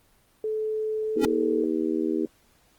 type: tone with pitch glide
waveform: sine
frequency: 433.7 to 439.2 Hz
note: A4 to A4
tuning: -25 to -3 cents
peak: -25 dBFS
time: 0.44-1.64 s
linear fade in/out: 2 ms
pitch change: +22 cents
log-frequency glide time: 1.03-1.33 s
type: harmonic tone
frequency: 80 Hz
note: D#2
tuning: 49 cents sharp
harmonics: 3 / 4 / 5 / 6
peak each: -30 / -26 / -28 / -36 dBFS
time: 1.16-2.26 s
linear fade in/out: 5 ms
type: tone with exponential growth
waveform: square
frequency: 277.2 Hz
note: C#4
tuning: in tune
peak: -17 dBFS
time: 1.17-1.25 s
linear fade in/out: 1 ms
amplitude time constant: 16 ms
effects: pink hiss -62 dBFS RMS until 2.78 s + Opus 24 kbps